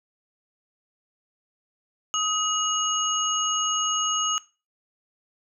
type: tone cluster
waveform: sine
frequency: 1260 / 2895 / 6550 Hz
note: D#6 / F#7 / G#8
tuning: +21 / -38 / -25 cents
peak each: -27 dBFS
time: 2.14-4.38 s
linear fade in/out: 0 ms
effects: noise-tail reverb RT60 0.3 s tail -19 dB re dry